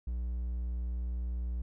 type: tone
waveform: triangle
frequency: 60.1 Hz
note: B1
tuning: 46 cents flat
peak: -30 dBFS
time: 0.07-1.62 s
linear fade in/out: 5 ms
effects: none